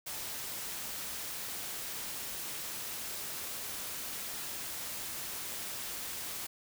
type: noise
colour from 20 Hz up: white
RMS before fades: -40 dBFS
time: 0.06-6.47 s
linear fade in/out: 10 ms
effects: none